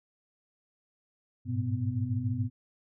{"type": "tone cluster", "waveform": "sine", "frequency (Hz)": [100.8, 108, 121.6, 250.4], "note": ["G2", "A2", "B2", "B3"], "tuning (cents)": [49, -32, -26, 24], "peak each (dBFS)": [-33, -34, -32, -35], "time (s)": [1.45, 2.5], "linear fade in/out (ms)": 50, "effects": []}